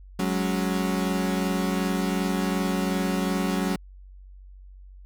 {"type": "chord", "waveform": "35% pulse", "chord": "F# suspended second", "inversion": "none", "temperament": "equal", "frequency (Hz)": [185, 207.7, 277.2], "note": ["F#3", "G#3", "C#4"], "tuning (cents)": [0, 0, 0], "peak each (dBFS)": [-24, -28, -28], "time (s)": [0.19, 3.76], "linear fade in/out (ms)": 5, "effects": ["added 47 Hz sine -43 dBFS peak until 5.05 s"]}